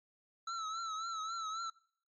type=tone with vibrato; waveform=square; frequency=1318.5 Hz; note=E6; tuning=in tune; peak=-38 dBFS; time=0.47-1.7 s; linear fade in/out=5 ms; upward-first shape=triangle; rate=3.7 Hz; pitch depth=74 cents each way; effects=noise-tail reverb RT60 0.6 s tail -24 dB re dry + MP3 32 kbps